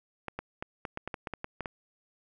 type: clicks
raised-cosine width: 0.5 ms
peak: -20 dBFS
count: 12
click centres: 0.283 / 0.39 / 0.625 / 0.852 / 0.974 / 1.076 / 1.142 / 1.272 / 1.337 / 1.444 / 1.607 / 1.658 s
effects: none